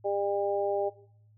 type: harmonic tone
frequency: 200.6 Hz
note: G3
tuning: 40 cents sharp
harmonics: 2 / 3 / 4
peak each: -30 / -30 / -34 dBFS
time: 0.04-0.9 s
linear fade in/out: 20 ms
effects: noise-tail reverb RT60 0.6 s tail -17 dB re dry + added 107 Hz sine -57 dBFS peak until 1.37 s